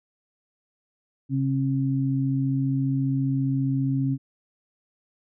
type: tone pair together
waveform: sine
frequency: 135.16 / 270 Hz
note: C#3 / C#4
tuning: -43 / -45 cents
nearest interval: octave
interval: 1198 cents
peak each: -23 / -25 dBFS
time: 1.29-4.18 s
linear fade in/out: 50 ms
effects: none